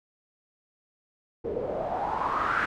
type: noise with low-pass filter sweep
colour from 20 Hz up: white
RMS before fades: -29 dBFS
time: 1.44-2.66 s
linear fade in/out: 10 ms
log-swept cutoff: 420 to 1600 Hz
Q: 5.9
effects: none